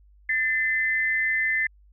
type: tone pair together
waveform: sine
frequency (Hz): 1779 / 2053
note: A6 / C7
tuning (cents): +19 / -33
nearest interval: major second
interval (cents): 248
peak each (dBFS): -24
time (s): 0.29-1.67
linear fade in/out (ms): 5
effects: added 50 Hz sine -52 dBFS peak until 1.92 s